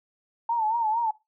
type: tone with vibrato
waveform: sine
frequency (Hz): 899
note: A5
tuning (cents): +37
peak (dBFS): -22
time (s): 0.49-1.11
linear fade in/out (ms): 5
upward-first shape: sine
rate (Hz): 4.4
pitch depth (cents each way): 92
effects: noise-tail reverb RT60 0.2 s tail -18 dB re dry